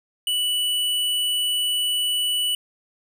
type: tone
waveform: square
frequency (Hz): 2960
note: F#7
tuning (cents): 0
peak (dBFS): -21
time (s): 0.27-2.55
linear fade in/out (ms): 2
effects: none